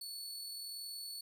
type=tone with amplitude modulation; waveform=sawtooth; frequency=4435 Hz; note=C#8; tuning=in tune; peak=-39 dBFS; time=0.01-1.21 s; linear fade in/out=5 ms; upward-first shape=sine; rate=41.2 Hz; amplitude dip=25%; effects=none